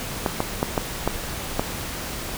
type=clicks; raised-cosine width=1 ms; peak=-6 dBFS; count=6; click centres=0.262 / 0.404 / 0.629 / 0.778 / 1.076 / 1.595 s; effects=pink hiss -31 dBFS RMS until 2.37 s